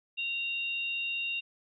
sine tone pair together, 2770 / 3705 Hz, F7 / A#7, -15 / -11 cents, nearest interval perfect fourth, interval 504 cents, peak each -31 / -40 dBFS, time 0.17-1.41 s, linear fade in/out 20 ms, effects none

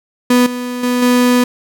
35% pulse tone with level steps, 247 Hz, B3, in tune, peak -6 / -18 / -11 / -7 dBFS, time 0.3-1.44 s, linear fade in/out 5 ms, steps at 0.46 / 0.83 / 1.02 s, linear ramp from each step 5 ms, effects none

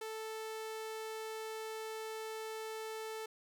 sawtooth tone, 440 Hz, A4, in tune, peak -37 dBFS, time 0.01-3.26 s, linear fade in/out 5 ms, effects none

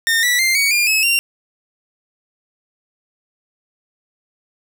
sawtooth tone with pitch steps, 1824 / 1954.9 / 2095 / 2246 / 2407 / 2580 / 2765 Hz, A#6 / B6 / C7 / C#7 / D7 / E7 / F7, -38 / -18 / +2 / +22 / +42 / -38 / -18 cents, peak -10 dBFS, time 0.07-1.19 s, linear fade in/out 0 ms, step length 160 ms, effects none

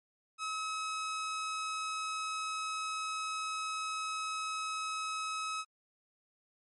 sawtooth tone, 1282 Hz, E6, 49 cents flat, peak -31 dBFS, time 0.38-5.65 s, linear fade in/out 50 ms, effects MP3 48 kbps

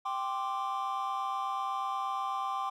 triangle chord, G suspended fourth, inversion none, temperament equal, 784 / 1046.5 / 1174.7 Hz, G5 / C6 / D6, 0 / 0 / 0 cents, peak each -33 dBFS, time 0.05-2.7 s, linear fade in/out 10 ms, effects tanh soft clip ceiling -24 dBFS

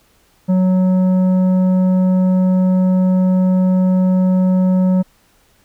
sine tone with tanh clipping, 185 Hz, F#3, in tune, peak -12 dBFS, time 0.48-5.03 s, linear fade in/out 20 ms, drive 9 dB, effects pink hiss -55 dBFS RMS until 5.64 s

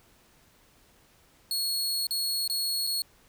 sawtooth tone with dropouts, 4336 Hz, C#8, 39 cents flat, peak -24 dBFS, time 1.51-3.02 s, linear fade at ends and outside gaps 1 ms, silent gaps 2.069-2.108 / 2.477-2.498 / 2.868-2.872 s, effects pink hiss -61 dBFS RMS until 3.28 s

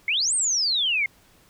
sine exponential two-way sweep, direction up then down, 2104 to 8860 to 2104 Hz, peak -20 dBFS, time 0.08-1.06 s, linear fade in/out 2 ms, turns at 0.34 s, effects pink hiss -57 dBFS RMS until 1.49 s

